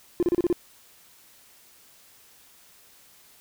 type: tone bursts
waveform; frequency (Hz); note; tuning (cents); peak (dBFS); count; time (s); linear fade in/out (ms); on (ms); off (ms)
triangle; 349.2; F4; 0; -15; 6; 0.2-0.527; 0; 27; 33
effects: tanh soft clip ceiling -15 dBFS + white hiss -55 dBFS RMS until 3.4 s